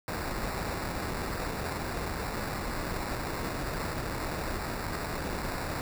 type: noise with sample-and-hold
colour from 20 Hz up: pink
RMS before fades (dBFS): -34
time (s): 0.08-5.81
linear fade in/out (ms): 0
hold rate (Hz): 3150
effects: none